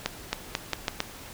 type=accelerating click train; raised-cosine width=0.2 ms; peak=-8 dBFS; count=6; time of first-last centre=0.06-1.004 s; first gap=270 ms; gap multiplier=0.82; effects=pink hiss -44 dBFS RMS until 1.33 s